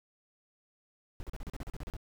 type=noise bursts; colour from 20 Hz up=brown; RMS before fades=-39 dBFS; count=12; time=1.2-1.967 s; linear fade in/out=0 ms; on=30 ms; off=37 ms; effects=none